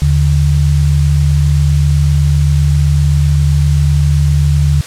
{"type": "tone pair together", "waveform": "sine", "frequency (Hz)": [76.57, 144.3], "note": ["D#2", "D3"], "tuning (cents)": [-27, -30], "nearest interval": "major seventh", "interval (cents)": 1097, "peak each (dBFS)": -10, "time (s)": [0.02, 4.81], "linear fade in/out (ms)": 0, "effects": ["white hiss -29 dBFS RMS until 4.86 s", "low-pass 8000 Hz 12 dB/octave"]}